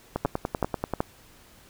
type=two click trains; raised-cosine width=1 ms; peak=-12 / -9 dBFS; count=9 / 3; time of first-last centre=0.16-0.937 / 0.25-1.005 s; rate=10.3 / 2.65 Hz; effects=pink hiss -54 dBFS RMS until 1.69 s